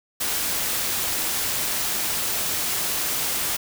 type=noise; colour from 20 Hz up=white; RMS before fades=-25 dBFS; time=0.2-3.57 s; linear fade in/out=10 ms; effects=none